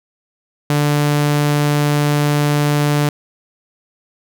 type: tone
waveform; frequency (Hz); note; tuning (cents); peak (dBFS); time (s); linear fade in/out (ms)
sawtooth; 146.83; D3; 0; -9; 0.7-3.09; 2
effects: none